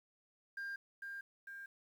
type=tone with echo; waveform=sine; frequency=1600 Hz; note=G6; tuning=35 cents sharp; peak=-38 dBFS; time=0.57-0.76 s; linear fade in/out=5 ms; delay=450 ms; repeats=2; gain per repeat=-4 dB; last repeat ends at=1.66 s; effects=tanh soft clip ceiling -39 dBFS + 11-bit